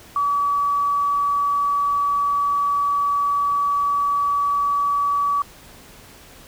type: tone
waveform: sine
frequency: 1143 Hz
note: D6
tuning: 47 cents flat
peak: -17 dBFS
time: 0.16-5.42 s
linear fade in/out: 2 ms
effects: pink hiss -45 dBFS RMS until 6.47 s